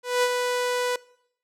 sawtooth tone with ADSR envelope, 493.9 Hz, B4, in tune, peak -14 dBFS, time 0.03-0.96 s, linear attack 200 ms, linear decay 50 ms, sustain -5 dB, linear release 3 ms, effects noise-tail reverb RT60 0.7 s tail -22 dB re dry + low-pass 11000 Hz 12 dB/octave

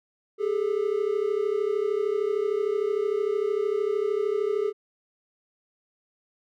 triangle tone pair together, 400.2 / 433.4 Hz, G4 / A4, +36 / -26 cents, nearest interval minor second, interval 138 cents, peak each -24 dBFS, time 0.38-4.73 s, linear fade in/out 50 ms, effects none

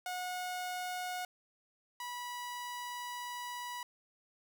sawtooth tone pair in turn, 727 / 976.9 Hz, F#5 / B5, -31 / -19 cents, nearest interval perfect fourth, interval 512 cents, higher second, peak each -33 / -36 dBFS, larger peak first, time 0.06-1.25 / 2-3.83 s, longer second, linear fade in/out 2 ms, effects none

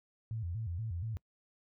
sine tone with vibrato, 98 Hz, G2, in tune, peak -35 dBFS, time 0.31-1.17 s, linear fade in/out 0 ms, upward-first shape square, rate 4.2 Hz, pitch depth 230 cents each way, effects noise-tail reverb RT60 0.1 s tail -24 dB re dry

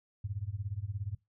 sine tone with tremolo, 101 Hz, G#2, 48 cents flat, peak -31 dBFS, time 0.24-1.15 s, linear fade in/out 5 ms, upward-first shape sine, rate 17 Hz, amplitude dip 90%, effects noise-tail reverb RT60 0.2 s tail -21 dB re dry

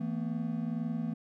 triangle chord, E suspended fourth, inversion none, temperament equal with one note detuned, 164.81 / 224.9 / 246.9 Hz, E3 / A3 / B3, 0 / +38 / 0 cents, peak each -34 / -32 / -36 dBFS, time 0-1.14 s, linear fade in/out 10 ms, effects none

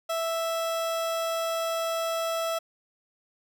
30% pulse tone, 659.3 Hz, E5, in tune, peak -24 dBFS, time 0.09-2.59 s, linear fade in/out 10 ms, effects none

